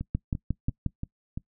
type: two click trains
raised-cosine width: 5 ms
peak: -20 / -14 dBFS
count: 5 / 5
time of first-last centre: 0.01-1.375 / 0.15-0.863 s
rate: 2.93 / 5.61 Hz
effects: noise-tail reverb RT60 0.1 s tail -22 dB re dry